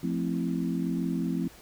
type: chord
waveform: sine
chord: F major seventh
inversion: none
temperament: equal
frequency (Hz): 174.61 / 220 / 261.6 / 329.6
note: F3 / A3 / C4 / E4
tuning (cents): 0 / 0 / 0 / 0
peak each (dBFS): -30 / -34 / -31 / -35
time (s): 0.03-1.48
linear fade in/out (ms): 5
effects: pink hiss -52 dBFS RMS until 1.61 s